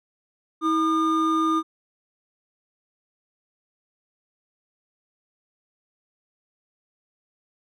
triangle tone pair together, 321.6 / 1214.2 Hz, E4 / D#6, -43 / -43 cents, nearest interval octave + major seventh, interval 2300 cents, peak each -20 dBFS, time 0.61-1.63 s, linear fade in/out 50 ms, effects none

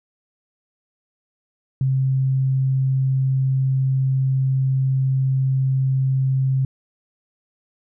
sine tone, 132.8 Hz, C3, 26 cents sharp, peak -16 dBFS, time 1.81-6.65 s, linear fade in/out 2 ms, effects none

